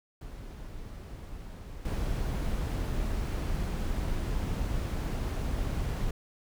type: noise with level steps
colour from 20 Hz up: brown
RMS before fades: -42 / -31 dBFS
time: 0.21-6.11 s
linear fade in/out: 5 ms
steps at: 1.85 s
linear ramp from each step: 5 ms
effects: none